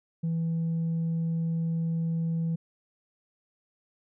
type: tone with tanh clipping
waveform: triangle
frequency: 164.81 Hz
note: E3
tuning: in tune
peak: -26 dBFS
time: 0.23-2.56 s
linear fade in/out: 10 ms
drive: 6 dB
effects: none